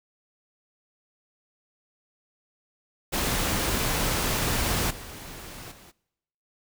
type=noise with level steps; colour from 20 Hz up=pink; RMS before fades=-26 / -41 / -50 dBFS; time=3.12-5.92 s; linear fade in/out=20 ms; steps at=4.9 / 5.71 s; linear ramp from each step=10 ms; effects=noise-tail reverb RT60 0.9 s tail -23 dB re dry

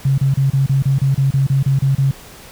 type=tone bursts; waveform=sine; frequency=136.1 Hz; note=C#3; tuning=31 cents flat; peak=-11 dBFS; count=13; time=0.05-2.112 s; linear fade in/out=5 ms; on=130 ms; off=31 ms; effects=pink hiss -39 dBFS RMS until 2.51 s

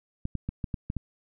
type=clicks; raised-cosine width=5 ms; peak=-18 dBFS; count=7; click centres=0.254 / 0.353 / 0.49 / 0.642 / 0.742 / 0.901 / 0.967 s; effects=none

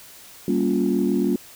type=chord; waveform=sine; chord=G half-diminished seventh; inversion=none; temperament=just; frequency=196 / 235.2 / 282.2 / 352.8 Hz; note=G3 / Bb3 / Db4 / F4; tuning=0 / +16 / +31 / +18 cents; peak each=-23 dBFS; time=0.48-1.36 s; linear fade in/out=2 ms; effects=tanh soft clip ceiling -10 dBFS + white hiss -45 dBFS RMS until 1.55 s

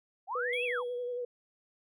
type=linear two-way sweep; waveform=sine; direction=up then down; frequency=684 to 2720 to 727 Hz; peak=-32 dBFS; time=0.27-0.84 s; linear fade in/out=50 ms; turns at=0.64 s
type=tone with vibrato; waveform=sine; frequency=490 Hz; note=B4; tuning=14 cents flat; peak=-33 dBFS; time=0.35-1.25 s; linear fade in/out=5 ms; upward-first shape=sine; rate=11 Hz; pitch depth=26 cents each way
type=tone with exponential decay; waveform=triangle; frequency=3322 Hz; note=G#7; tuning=in tune; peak=-36 dBFS; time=0.53-1.18 s; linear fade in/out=2 ms; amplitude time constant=140 ms
effects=none

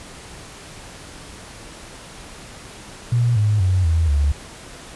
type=tone with pitch steps; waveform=sine; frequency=119.6 / 105.33 / 92.76 / 81.69 / 71.94 Hz; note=A#2 / G#2 / F#2 / E2 / D2; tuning=+45 / +25 / +5 / -15 / -35 cents; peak=-14 dBFS; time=3.12-4.32 s; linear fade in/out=5 ms; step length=240 ms; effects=pink hiss -39 dBFS RMS until 4.95 s + resampled to 24000 Hz

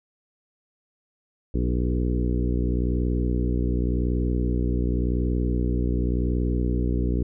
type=harmonic tone with a mistuned harmonic; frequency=60.9 Hz; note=B1; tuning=24 cents flat; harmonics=1 / 2 / 3 / 4 / 5 / 6 / 7 / 8; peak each=-23 / -29 / -31 / -31 / -31 / -35 / -36 / -41 dBFS; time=1.54-7.23 s; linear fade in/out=5 ms; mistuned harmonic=7; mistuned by=-16 cents; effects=none

